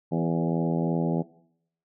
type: harmonic tone with a mistuned harmonic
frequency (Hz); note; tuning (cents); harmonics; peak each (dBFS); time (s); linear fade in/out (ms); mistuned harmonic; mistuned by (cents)
83; E2; +12; 2 / 3 / 4 / 5 / 6 / 7 / 8 / 9 / 10; -26 / -30 / -32 / -34 / -36 / -37 / -38 / -39 / -40; 0.11-1.23; 20; 6; +16
effects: noise-tail reverb RT60 0.7 s tail -20 dB re dry